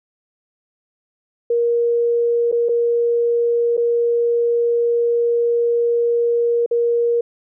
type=tone with dropouts; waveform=sine; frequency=471.6 Hz; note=A#4; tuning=20 cents sharp; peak=-14 dBFS; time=1.5-7.21 s; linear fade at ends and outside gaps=5 ms; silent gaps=2.516-2.524 / 2.687-2.691 / 3.769-3.776 / 6.662-6.711 s; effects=none